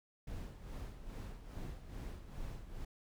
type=noise with tremolo; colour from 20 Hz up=brown; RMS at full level=-43 dBFS; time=0.27-2.85 s; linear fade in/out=5 ms; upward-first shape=sine; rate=2.4 Hz; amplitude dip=65%; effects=none